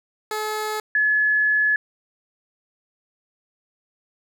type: tone pair in turn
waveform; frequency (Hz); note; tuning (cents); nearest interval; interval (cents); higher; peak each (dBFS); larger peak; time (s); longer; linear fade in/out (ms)
15% pulse / sine; 428.7 / 1707.9; A4 / G#6; -45 / +48; 2 octaves; 2393; second; -18 / -16; second; 0.31-0.8 / 0.95-1.76; second; 2
effects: none